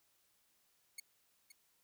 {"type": "tone with echo", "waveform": "10% pulse", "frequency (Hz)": 2200, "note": "C#7", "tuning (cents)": -14, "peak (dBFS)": -34, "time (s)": [0.98, 1], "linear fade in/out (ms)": 5, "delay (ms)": 520, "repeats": 1, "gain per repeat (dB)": -11, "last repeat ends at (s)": 1.52, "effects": ["white hiss -75 dBFS RMS until 1.83 s"]}